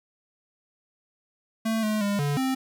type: tone with pitch steps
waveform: square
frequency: 223.1 / 214.3 / 202.6 / 144.2 / 262.6 Hz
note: A3 / A3 / G#3 / D3 / C4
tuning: +24 / -45 / -43 / -31 / +6 cents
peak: -24 dBFS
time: 1.65-2.55 s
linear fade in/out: 10 ms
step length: 180 ms
effects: 10-bit